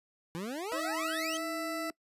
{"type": "exponential sweep", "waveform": "25% pulse", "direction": "up", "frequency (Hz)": [160, 3267], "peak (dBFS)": -32, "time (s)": [0.35, 1.37], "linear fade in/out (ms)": 0}
{"type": "tone with pitch glide", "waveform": "20% pulse", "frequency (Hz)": [648, 663.1], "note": ["E5", "E5"], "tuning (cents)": [-30, 10], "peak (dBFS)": -30, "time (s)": [0.72, 1.9], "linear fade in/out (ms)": 0, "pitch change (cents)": 40, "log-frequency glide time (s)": [1.36, 1.43]}
{"type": "tone", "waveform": "sine", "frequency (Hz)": 315.9, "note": "D#4", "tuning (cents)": 26, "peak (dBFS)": -38, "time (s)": [0.73, 1.91], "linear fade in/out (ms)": 5}
{"effects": ["noise-tail reverb RT60 0.1 s tail -23 dB re dry", "resampled to 32000 Hz"]}